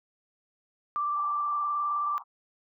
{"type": "tone with vibrato", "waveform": "sine", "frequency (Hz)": 1174.7, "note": "D6", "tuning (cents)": 0, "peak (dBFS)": -26, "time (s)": [0.96, 2.18], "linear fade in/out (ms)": 0, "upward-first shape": "square", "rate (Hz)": 19, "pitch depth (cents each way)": 15}
{"type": "band-pass noise", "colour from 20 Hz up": "white", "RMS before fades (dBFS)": -45, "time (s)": [1.15, 2.24], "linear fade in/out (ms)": 20, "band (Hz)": [790, 1200], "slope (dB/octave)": 96}
{"effects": []}